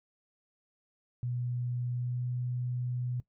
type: tone with pitch glide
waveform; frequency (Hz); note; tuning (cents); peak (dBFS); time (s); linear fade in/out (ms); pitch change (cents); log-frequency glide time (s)
sine; 122.7 to 123.84; B2 to B2; -11 to +5; -31; 1.23-3.2; 0; +16; 1.92-2.27
effects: noise-tail reverb RT60 0.1 s tail -17 dB re dry